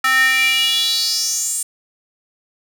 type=tone with high-pass filter sweep; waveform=square; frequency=261.6 Hz; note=C4; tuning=in tune; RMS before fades=-17 dBFS; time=0.04-1.63 s; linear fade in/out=5 ms; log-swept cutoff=1500 to 8600 Hz; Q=5.7; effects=none